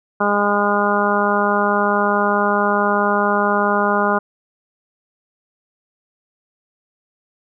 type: harmonic tone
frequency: 204.6 Hz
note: G#3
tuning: 26 cents flat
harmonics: 1 / 2 / 3 / 4 / 5 / 6 / 7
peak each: -22 / -22 / -22 / -22 / -22 / -22 / -22 dBFS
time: 0.2-4.19 s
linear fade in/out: 10 ms
effects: none